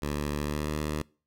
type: tone with pitch glide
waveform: 10% pulse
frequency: 73.42 to 75.83 Hz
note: D2 to D#2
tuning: 0 to -44 cents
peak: -21 dBFS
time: 0.02-1.02 s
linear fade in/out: 5 ms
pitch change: +56 cents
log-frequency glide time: 0.42-0.69 s
effects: noise-tail reverb RT60 0.4 s tail -25 dB re dry